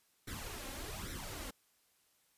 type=noise with flanger; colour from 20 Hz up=pink; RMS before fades=-44 dBFS; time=0.27-1.51 s; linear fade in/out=10 ms; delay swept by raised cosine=0.52 to 3.72 ms; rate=1.2 Hz; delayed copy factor=+0.75; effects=white hiss -73 dBFS RMS until 2.37 s + resampled to 32000 Hz